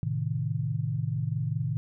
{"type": "chord", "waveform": "sine", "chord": "A diminished", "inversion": "none", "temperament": "equal", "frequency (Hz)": [110, 130.81, 155.56], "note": ["A2", "C3", "Eb3"], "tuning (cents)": [0, 0, 0], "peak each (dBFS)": -31, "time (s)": [0.03, 1.77], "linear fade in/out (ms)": 0, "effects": []}